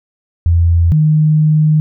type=tone pair in turn; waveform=sine; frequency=84.7 / 154 Hz; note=E2 / D#3; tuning=+48 / -17 cents; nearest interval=minor seventh; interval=1035 cents; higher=second; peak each=-7 dBFS; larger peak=neither; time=0.46-0.92 / 0.92-1.8 s; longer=second; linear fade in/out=0 ms; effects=none